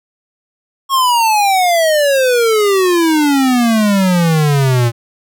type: exponential sweep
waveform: square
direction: down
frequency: 1100 to 115.3 Hz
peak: -10 dBFS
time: 0.89-4.92 s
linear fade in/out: 50 ms
effects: none